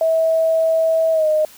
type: tone with pitch glide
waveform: sine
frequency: 648 to 617.3 Hz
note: E5 to D#5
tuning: -30 to -14 cents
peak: -13 dBFS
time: 0.01-1.45 s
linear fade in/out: 2 ms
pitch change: -84 cents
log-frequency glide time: 1.12-1.27 s
effects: white hiss -44 dBFS RMS until 1.57 s